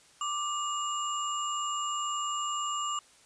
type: tone cluster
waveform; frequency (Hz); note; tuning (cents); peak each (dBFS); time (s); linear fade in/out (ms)
sine; 1179 / 2872 / 7300; D6 / F7 / A#8; +6 / +48 / -37; -31 / -38 / -38; 0.21-2.99; 2
effects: white hiss -59 dBFS RMS until 3.25 s + resampled to 22050 Hz